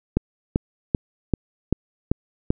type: click train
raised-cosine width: 3 ms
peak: -5 dBFS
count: 7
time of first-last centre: 0.17-2.505 s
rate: 2.57 Hz
effects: none